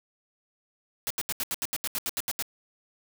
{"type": "noise bursts", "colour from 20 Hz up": "white", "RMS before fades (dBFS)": -30, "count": 13, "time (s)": [1.07, 2.424], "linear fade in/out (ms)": 0, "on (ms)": 34, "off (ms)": 76, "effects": []}